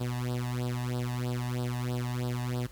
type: tone with flanger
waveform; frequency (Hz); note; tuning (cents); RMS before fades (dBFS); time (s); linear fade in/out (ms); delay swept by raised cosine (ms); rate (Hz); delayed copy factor
sawtooth; 123.3; B2; -2; -32; 0-2.67; 10; 0.22 to 1.12; 3.1; +0.95
effects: added 50 Hz sine -50 dBFS peak until 2.71 s + pink hiss -56 dBFS RMS until 2.71 s